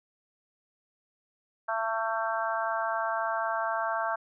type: harmonic tone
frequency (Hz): 224.1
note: A3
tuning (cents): +32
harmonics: 3 / 4 / 5 / 6 / 7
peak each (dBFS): -32 / -33 / -34 / -35 / -35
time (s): 1.68-4.16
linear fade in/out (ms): 10
effects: none